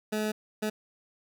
20% pulse tone bursts at uneven times, 214.1 Hz, A3, 47 cents flat, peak -23 dBFS, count 2, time 0.12-0.32 / 0.62-0.7 s, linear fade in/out 10 ms, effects none

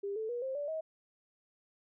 sine tone with pitch steps, 400.4 / 439.2 / 481.7 / 528.3 / 579.5 / 635.6 Hz, G4 / A4 / B4 / C5 / D5 / D#5, +37 / -3 / -43 / +17 / -23 / +37 cents, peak -34 dBFS, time 0.03-0.81 s, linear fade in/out 10 ms, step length 130 ms, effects none

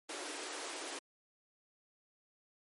pink high-pass noise, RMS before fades -43 dBFS, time 0.09-0.99 s, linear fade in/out 5 ms, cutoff 280 Hz, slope 96 dB/octave, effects MP3 48 kbps

